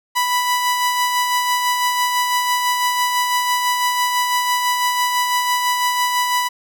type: tone with tremolo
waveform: sawtooth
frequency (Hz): 987.8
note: B5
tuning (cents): 0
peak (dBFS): -11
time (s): 0.15-6.49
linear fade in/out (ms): 20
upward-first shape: sine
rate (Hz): 6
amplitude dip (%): 35
effects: none